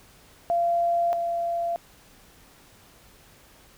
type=tone pair in turn; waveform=sine; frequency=687 / 684 Hz; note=F5 / F5; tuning=-29 / -36 cents; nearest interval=unison; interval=7 cents; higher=first; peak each=-20 / -24 dBFS; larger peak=first; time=0.5-1.13 / 1.13-1.76 s; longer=neither; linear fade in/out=0 ms; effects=pink hiss -54 dBFS RMS until 3.77 s